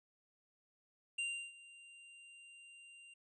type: tone with ADSR envelope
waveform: square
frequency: 2780 Hz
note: F7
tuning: 9 cents flat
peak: -36 dBFS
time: 1.18-3.14 s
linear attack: 8 ms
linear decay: 330 ms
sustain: -20 dB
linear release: 6 ms
effects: resampled to 24000 Hz